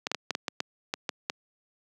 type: clicks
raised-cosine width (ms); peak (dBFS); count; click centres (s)
0.2; -11; 10; 0.069 / 0.116 / 0.147 / 0.307 / 0.351 / 0.482 / 0.604 / 0.939 / 1.092 / 1.299
effects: high-pass 200 Hz 12 dB/octave